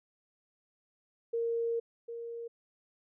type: tone pair in turn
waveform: sine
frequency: 463.7 / 466.3 Hz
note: A#4 / A#4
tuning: -9 / +1 cents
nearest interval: unison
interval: 10 cents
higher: second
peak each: -29 / -38 dBFS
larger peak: first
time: 1.33-1.8 / 2.08-2.48 s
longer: first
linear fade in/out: 10 ms
effects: none